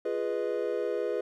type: chord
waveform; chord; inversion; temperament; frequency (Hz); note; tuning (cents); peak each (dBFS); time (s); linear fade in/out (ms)
triangle; F half-diminished seventh; none; equal; 349.2 / 415.3 / 493.9 / 622.3; F4 / Ab4 / Cb5 / Eb5; 0 / 0 / 0 / 0; -34 / -30 / -30 / -35; 0.05-1.21; 5
effects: none